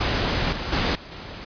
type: noise with level steps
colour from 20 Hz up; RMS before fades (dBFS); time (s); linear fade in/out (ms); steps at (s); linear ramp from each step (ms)
pink; -23 / -29 / -22 / -41 / -37; 0-1.45; 10; 0.52 / 0.72 / 0.95 / 1.11; 5
effects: resampled to 11025 Hz